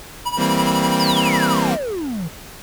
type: tone with tremolo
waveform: square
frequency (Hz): 972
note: B5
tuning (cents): -28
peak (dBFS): -18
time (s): 0.25-1.6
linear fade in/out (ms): 20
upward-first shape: sine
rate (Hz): 12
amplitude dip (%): 80
type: chord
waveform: sawtooth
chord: C dominant seventh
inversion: first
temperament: equal with one note detuned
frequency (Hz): 163.68 / 196 / 233.1 / 261.6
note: E3 / G3 / Bb3 / C4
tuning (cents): -12 / 0 / 0 / 0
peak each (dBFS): -19 / -19 / -19 / -18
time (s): 0.36-1.78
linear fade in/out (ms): 50
type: exponential sweep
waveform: triangle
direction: down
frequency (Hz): 5350 to 150.4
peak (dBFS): -20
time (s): 0.99-2.29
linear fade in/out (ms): 20
effects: pink hiss -38 dBFS RMS until 2.62 s